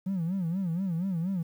triangle tone with vibrato, 178.7 Hz, F3, 40 cents sharp, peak -24 dBFS, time 0.06-1.43 s, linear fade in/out 10 ms, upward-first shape sine, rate 4.2 Hz, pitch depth 170 cents each way, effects tanh soft clip ceiling -23 dBFS + 10-bit

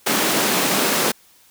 pink high-pass noise, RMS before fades -19 dBFS, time 0.06-1.12 s, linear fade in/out 10 ms, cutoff 190 Hz, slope 24 dB/octave, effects white hiss -53 dBFS RMS until 1.5 s

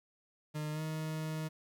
40% pulse tone with pitch glide, 152 to 156.82 Hz, D#3 to D#3, -40 to +14 cents, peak -35 dBFS, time 0.54-1.49 s, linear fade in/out 20 ms, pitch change +54 cents, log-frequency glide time 0.72-0.81 s, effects 11-bit

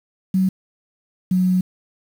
sine tone pair in turn, 188.2 / 183.69 Hz, F#3 / F#3, +30 / -12 cents, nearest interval unison, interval 42 cents, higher first, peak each -14 dBFS, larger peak neither, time 0.34-0.49 / 1.31-1.61 s, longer second, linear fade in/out 5 ms, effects 7-bit

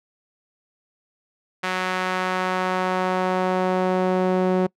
sawtooth tone with band-pass filter sweep, 184.7 Hz, F#3, 3 cents flat, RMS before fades -22 dBFS, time 1.63-4.67 s, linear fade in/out 10 ms, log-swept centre 1800 to 410 Hz, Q 0.92, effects noise-tail reverb RT60 0.1 s tail -25 dB re dry

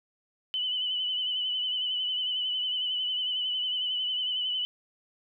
sine tone with vibrato, 3000 Hz, F#7, 23 cents sharp, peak -27 dBFS, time 0.54-4.65 s, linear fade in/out 0 ms, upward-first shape sine, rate 11 Hz, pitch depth 39 cents each way, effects none

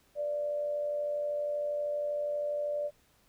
sine tone with amplitude modulation, 587.3 Hz, D5, in tune, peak -28 dBFS, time 0.15-2.91 s, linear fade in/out 50 ms, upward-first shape sine, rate 92.6 Hz, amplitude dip 40%, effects pink hiss -67 dBFS RMS until 3.28 s

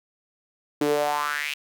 sawtooth tone with high-pass filter sweep, 146.83 Hz, D3, in tune, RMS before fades -25 dBFS, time 0.81-1.54 s, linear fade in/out 5 ms, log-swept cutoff 320 to 2800 Hz, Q 4.9, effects none

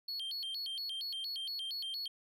triangle tone with vibrato, 3720 Hz, A#7, 4 cents flat, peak -36 dBFS, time 0.08-2.08 s, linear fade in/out 5 ms, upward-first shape square, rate 4.3 Hz, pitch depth 280 cents each way, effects none

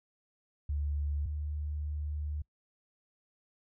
sine tone pair in turn, 72.8 / 74.59 Hz, D2 / D2, -15 / +27 cents, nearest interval unison, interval 42 cents, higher second, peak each -30 / -33 dBFS, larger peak first, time 0.69-1.26 / 1.26-2.42 s, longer second, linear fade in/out 5 ms, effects noise-tail reverb RT60 0.1 s tail -25 dB re dry

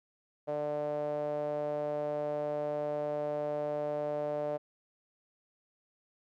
sawtooth tone with band-pass filter, 148.4 Hz, D3, 18 cents sharp, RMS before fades -34 dBFS, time 0.47-4.58 s, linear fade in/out 20 ms, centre 590 Hz, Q 5.2, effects none

